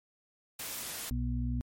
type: noise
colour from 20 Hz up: white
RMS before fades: -39 dBFS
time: 0.59-1.1 s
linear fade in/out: 5 ms
type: harmonic tone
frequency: 60.9 Hz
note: B1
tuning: 24 cents flat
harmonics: 1 / 2 / 4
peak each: -32 / -35 / -36 dBFS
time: 1.11-1.61 s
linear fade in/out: 0 ms
effects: MP3 64 kbps